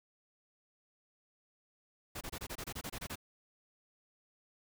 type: noise bursts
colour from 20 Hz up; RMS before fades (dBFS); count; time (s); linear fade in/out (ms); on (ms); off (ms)
pink; -42; 12; 2.15-3.157; 10; 61; 25
effects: none